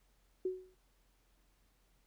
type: tone with exponential decay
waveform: sine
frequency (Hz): 371.2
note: F#4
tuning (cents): +6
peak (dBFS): -30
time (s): 0.45-0.75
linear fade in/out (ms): 5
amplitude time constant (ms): 65
effects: added 44 Hz sine -70 dBFS peak until 2.06 s + pink hiss -75 dBFS RMS until 2.06 s